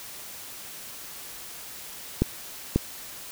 clicks, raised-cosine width 3 ms, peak -7 dBFS, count 2, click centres 2.22 / 2.76 s, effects white hiss -41 dBFS RMS until 3.31 s

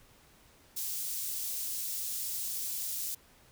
white high-pass noise, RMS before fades -36 dBFS, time 0.76-3.15 s, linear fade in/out 10 ms, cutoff 5400 Hz, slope 12 dB/octave, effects pink hiss -61 dBFS RMS until 3.51 s

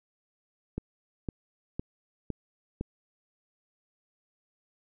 click train, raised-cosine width 3 ms, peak -19 dBFS, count 5, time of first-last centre 0.78-2.81 s, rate 1.97 Hz, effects none

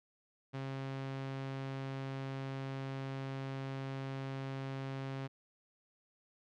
sawtooth tone with low-pass filter, 134.8 Hz, C#3, 48 cents flat, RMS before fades -41 dBFS, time 0.53-5.28 s, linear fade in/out 20 ms, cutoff 3600 Hz, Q 0.77, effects none

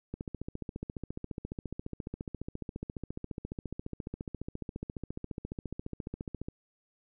click train, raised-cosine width 3 ms, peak -24 dBFS, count 93, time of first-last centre 0.14-6.485 s, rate 14.5 Hz, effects none

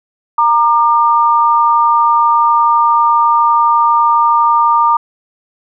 sine tone pair together, 931 / 1198.9 Hz, A#5 / D6, -2 / +35 cents, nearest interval major third, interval 437 cents, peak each -10 dBFS, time 0.38-4.97 s, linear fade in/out 5 ms, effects none

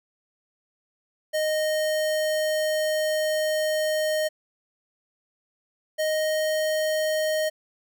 square tone pair in turn, 619 / 621.9 Hz, D#5 / D#5, -9 / -1 cents, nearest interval unison, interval 8 cents, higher second, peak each -23 dBFS, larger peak neither, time 1.33-4.29 / 5.98-7.5 s, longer first, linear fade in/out 20 ms, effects none

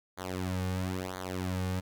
sawtooth tone with flanger, 92.5 Hz, F#2, in tune, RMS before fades -34 dBFS, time 0.17-1.81 s, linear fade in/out 20 ms, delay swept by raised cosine 0.37 to 3.07 ms, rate 1 Hz, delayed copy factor -0.9, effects none

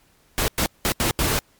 pink noise bursts at uneven times, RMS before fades -21 dBFS, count 5, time 0.38-0.48 / 0.58-0.66 / 0.85-0.92 / 1-1.11 / 1.19-1.39 s, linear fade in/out 0 ms, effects pink hiss -59 dBFS RMS until 1.59 s + MP3 96 kbps

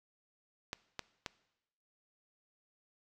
clicks, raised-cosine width 0.2 ms, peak -20 dBFS, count 3, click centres 0.731 / 0.993 / 1.262 s, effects noise-tail reverb RT60 0.9 s tail -20 dB re dry

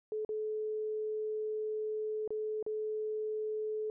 sine tone with dropouts, 430.6 Hz, A4, 37 cents flat, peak -33 dBFS, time 0.12-3.9 s, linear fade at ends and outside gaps 1 ms, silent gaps 0.249-0.291 / 2.277-2.305 / 2.627-2.664 s, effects none

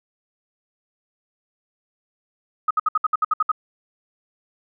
sine tone bursts, 1260 Hz, D#6, 21 cents sharp, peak -15 dBFS, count 10, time 2.68-3.517 s, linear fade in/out 5 ms, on 27 ms, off 63 ms, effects none

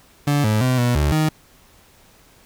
30% pulse tone with pitch steps, 144.6 / 107.6 / 127.6 / 121.8 / 73.7 / 155.4 Hz, D3 / A2 / C3 / B2 / D2 / D#3, -27 / -38 / -43 / -24 / +7 / -2 cents, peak -13 dBFS, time 0.27-1.29 s, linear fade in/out 5 ms, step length 170 ms, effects pink hiss -52 dBFS RMS until 2.45 s

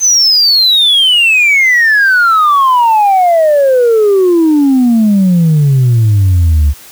sine exponential sweep, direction down, 6272 to 69.3 Hz, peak -3 dBFS, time 0-6.74 s, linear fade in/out 50 ms, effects tanh soft clip ceiling -3 dBFS + white hiss -35 dBFS RMS until 6.91 s

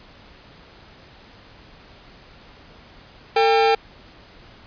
45% pulse tone pair together, 449.5 / 801 Hz, A4 / G5, +37 / +37 cents, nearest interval minor seventh, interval 1000 cents, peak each -17 dBFS, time 3.36-3.75 s, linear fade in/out 5 ms, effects pink hiss -47 dBFS RMS until 4.66 s + resampled to 11025 Hz

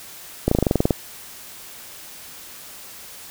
slowing click train, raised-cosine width 2 ms, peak -3 dBFS, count 11, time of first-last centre 0.48-0.908 s, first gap 34 ms, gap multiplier 1.05, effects white hiss -40 dBFS RMS until 3.3 s

